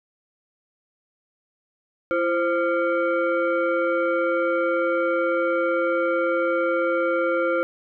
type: tone with frequency modulation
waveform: sine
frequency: 523.3 Hz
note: C5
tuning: in tune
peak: -19 dBFS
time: 2.11-7.63 s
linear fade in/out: 0 ms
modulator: 862 Hz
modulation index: 1.1
effects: none